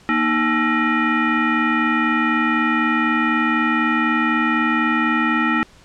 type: tone with frequency modulation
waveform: sine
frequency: 784 Hz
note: G5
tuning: in tune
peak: -15 dBFS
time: 0.09-5.63 s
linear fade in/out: 0 ms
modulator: 548 Hz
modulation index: 2.6
effects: pink hiss -49 dBFS RMS until 5.84 s + low-pass 7000 Hz 12 dB/octave